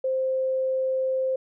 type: tone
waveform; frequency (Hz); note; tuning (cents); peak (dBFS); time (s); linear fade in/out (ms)
sine; 523.3; C5; 0; -22; 0.04-1.36; 5
effects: none